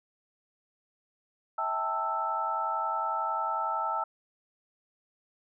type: tone cluster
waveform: sine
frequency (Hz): 648 / 797 / 888 / 1319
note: E5 / G5 / A5 / E6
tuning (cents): -30 / +28 / +16 / +1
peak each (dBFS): -38 / -36 / -32 / -31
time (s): 1.58-4.04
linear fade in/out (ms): 5
effects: none